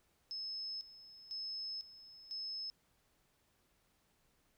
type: tone with tremolo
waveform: sine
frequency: 5200 Hz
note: E8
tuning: 24 cents flat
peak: -40 dBFS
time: 0.31-2.7 s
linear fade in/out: 0 ms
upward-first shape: square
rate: 1 Hz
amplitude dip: 80%
effects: pink hiss -75 dBFS RMS until 4.57 s